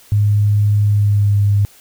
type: tone with pitch glide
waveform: sine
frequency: 103.6 to 101.64 Hz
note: G#2 to G#2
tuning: -4 to -37 cents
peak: -10 dBFS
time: 0.12-1.65 s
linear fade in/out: 0 ms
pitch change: -33 cents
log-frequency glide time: 0.84-1.37 s
effects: white hiss -46 dBFS RMS until 1.8 s